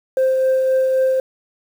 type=tone with tremolo; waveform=sine; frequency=523.3 Hz; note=C5; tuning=in tune; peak=-10 dBFS; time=0.17-1.2 s; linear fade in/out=2 ms; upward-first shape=triangle; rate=3.8 Hz; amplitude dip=35%; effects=tanh soft clip ceiling -11 dBFS + 7-bit